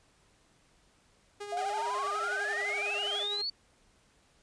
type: tone with tremolo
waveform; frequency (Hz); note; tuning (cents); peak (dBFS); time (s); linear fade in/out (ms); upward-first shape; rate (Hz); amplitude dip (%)
sawtooth; 410.1; G#4; -22; -33; 1.4-3.42; 10; triangle; 11; 50
type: exponential sweep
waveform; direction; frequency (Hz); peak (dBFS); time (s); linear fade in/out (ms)
sine; up; 682 to 4568; -31; 1.52-3.5; 5
type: tone with vibrato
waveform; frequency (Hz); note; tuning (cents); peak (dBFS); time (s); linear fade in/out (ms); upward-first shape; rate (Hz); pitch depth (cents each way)
sawtooth; 698.5; F5; 0; -35; 1.57-3.23; 0; sine; 12; 260
effects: pink hiss -66 dBFS RMS until 4.42 s + resampled to 22050 Hz